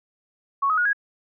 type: tone with pitch steps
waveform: sine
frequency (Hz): 1108.7 / 1266.2 / 1446.1 / 1651.6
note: C#6 / D#6 / F#6 / G#6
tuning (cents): 0 / +30 / -40 / -10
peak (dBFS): -18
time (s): 0.62-0.932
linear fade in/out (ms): 10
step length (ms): 78
effects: none